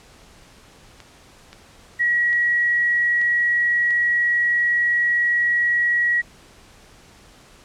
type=clicks; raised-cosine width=0.2 ms; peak=-23 dBFS; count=5; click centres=1.003 / 1.53 / 2.33 / 3.215 / 3.907 s
type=tone; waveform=sine; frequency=1915 Hz; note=A#6; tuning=46 cents sharp; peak=-16 dBFS; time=1.99-6.22 s; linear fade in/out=20 ms
effects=pink hiss -49 dBFS RMS until 7.64 s + low-pass 9000 Hz 12 dB/octave